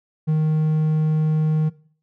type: tone with hard clipping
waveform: triangle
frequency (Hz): 155.56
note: D#3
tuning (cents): 0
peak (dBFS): -17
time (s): 0.27-1.7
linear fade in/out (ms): 20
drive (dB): 6
effects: noise-tail reverb RT60 0.5 s tail -20 dB re dry